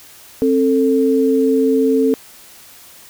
sine tone pair together, 265.9 / 444.8 Hz, C4 / A4, +28 / +19 cents, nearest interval major sixth, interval 891 cents, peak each -14 dBFS, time 0.42-2.14 s, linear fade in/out 0 ms, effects white hiss -42 dBFS RMS until 3.09 s

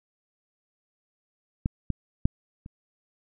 clicks, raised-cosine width 5 ms, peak -12 / -14 / -8 / -29 dBFS, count 4, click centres 1.659 / 1.903 / 2.255 / 2.661 s, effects none

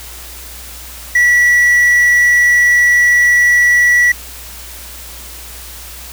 triangle tone, 1946 Hz, B6, 26 cents flat, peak -5 dBFS, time 1.15-4.12 s, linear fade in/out 5 ms, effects added 60 Hz sine -34 dBFS peak until 6.12 s + white hiss -32 dBFS RMS until 6.12 s

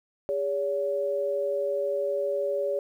sine tone pair together, 406.8 / 567.4 Hz, G#4 / C#5, -36 / +40 cents, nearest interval tritone, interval 576 cents, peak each -30 / -26 dBFS, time 0.29-2.79 s, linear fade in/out 0 ms, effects 10-bit

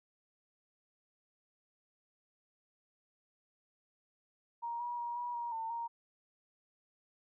sine tone with pitch steps, 939 / 961 / 950 / 966 / 947 / 901 / 933 Hz, A#5 / B5 / A#5 / B5 / A#5 / A5 / A#5, +12 / -48 / +33 / -39 / +27 / +41 / +1 cents, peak -36 dBFS, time 4.62-5.88 s, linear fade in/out 20 ms, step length 180 ms, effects none

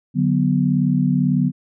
sine chord, B minor, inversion first, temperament equal, 146.83 / 185 / 246.9 Hz, D3 / F#3 / B3, 0 / 0 / 0 cents, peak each -19 dBFS, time 0.14-1.52 s, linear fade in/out 50 ms, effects none

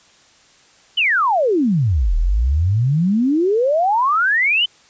sine exponential two-way sweep, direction down then up, 3100 to 37.41 to 3100 Hz, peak -13 dBFS, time 0.97-4.66 s, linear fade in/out 10 ms, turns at 2.16 s, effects white hiss -51 dBFS RMS until 4.89 s + resampled to 16000 Hz

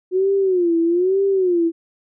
sine tone with vibrato, 361.8 Hz, F#4, 39 cents flat, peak -14 dBFS, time 0.11-1.72 s, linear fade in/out 50 ms, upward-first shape sine, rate 1.1 Hz, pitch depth 150 cents each way, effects none

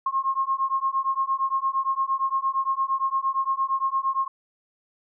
sine beating tone pair, 1070 / 1078.7 Hz, C6 / C#6, +38 / -48 cents, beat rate 8.7 Hz, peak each -25 dBFS, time 0.06-4.28 s, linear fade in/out 5 ms, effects none

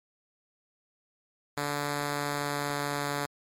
5% pulse tone with pitch glide, 145 to 143.75 Hz, D3 to D3, -22 to -37 cents, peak -18 dBFS, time 1.57-3.26 s, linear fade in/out 5 ms, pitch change -15 cents, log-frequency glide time 1.96-3.15 s, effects MP3 64 kbps

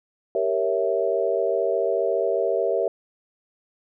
sine chord, G diminished seventh, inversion none, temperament equal, 392 / 466.2 / 554.4 / 659.3 Hz, G4 / Bb4 / Db5 / Fb5, 0 / 0 / 0 / 0 cents, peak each -26 / -25 / -26 / -25 dBFS, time 0.35-2.88 s, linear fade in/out 2 ms, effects none

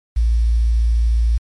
sine tone with quantisation, 57 Hz, A#1, 38 cents flat, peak -12 dBFS, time 0.16-1.38 s, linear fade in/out 10 ms, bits 7, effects MP3 48 kbps

